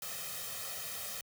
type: noise with comb filter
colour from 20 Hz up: white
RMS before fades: -41 dBFS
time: 0.02-1.21 s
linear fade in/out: 2 ms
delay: 1.6 ms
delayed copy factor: +1
effects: high-pass 80 Hz 12 dB/octave